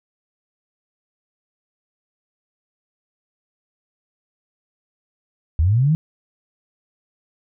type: linear sweep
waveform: sine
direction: up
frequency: 71.7 to 164.81 Hz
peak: -13 dBFS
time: 5.59-5.95 s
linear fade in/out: 0 ms
effects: none